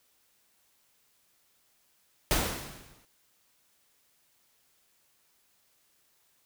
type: noise with exponential decay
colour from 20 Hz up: pink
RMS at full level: -24 dBFS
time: 2.31-3.05 s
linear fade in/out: 0 ms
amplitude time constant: 160 ms
effects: white hiss -69 dBFS RMS until 6.45 s